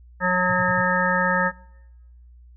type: harmonic tone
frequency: 181.6 Hz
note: F#3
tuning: 32 cents flat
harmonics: 1 / 3 / 5 / 7 / 9 / 10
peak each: -25 / -25 / -25 / -25 / -25 / -25 dBFS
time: 0.2-1.52 s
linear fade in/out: 50 ms
type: tone bursts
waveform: sine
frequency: 120 Hz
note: B2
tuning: 49 cents flat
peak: -27 dBFS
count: 4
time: 0.49-0.814 s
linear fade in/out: 10 ms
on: 42 ms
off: 52 ms
effects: noise-tail reverb RT60 1.0 s tail -23 dB re dry + added 60 Hz sine -45 dBFS peak until 2.56 s